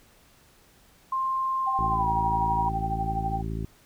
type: tone with pitch glide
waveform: sine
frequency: 1055 to 956.3 Hz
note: C6 to A#5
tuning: +14 to +44 cents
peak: -24 dBFS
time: 1.12-2.69 s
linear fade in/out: 5 ms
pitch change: -170 cents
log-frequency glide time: 1.9-2.09 s
type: tone with tremolo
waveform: sine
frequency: 784 Hz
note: G5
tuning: in tune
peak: -24 dBFS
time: 1.66-3.42 s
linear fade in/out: 20 ms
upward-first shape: triangle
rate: 12 Hz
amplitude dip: 80%
type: harmonic tone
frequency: 55 Hz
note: A1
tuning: in tune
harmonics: 1 / 2 / 3 / 4 / 5 / 6 / 7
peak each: -32 / -34 / -35 / -40 / -42 / -43 / -42 dBFS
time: 1.79-3.65 s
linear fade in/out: 0 ms
effects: pink hiss -58 dBFS RMS until 3.85 s